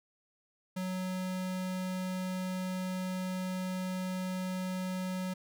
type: tone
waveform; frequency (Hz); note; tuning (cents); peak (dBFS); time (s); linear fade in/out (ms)
square; 185; F#3; 0; -34; 0.76-5.34; 10
effects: none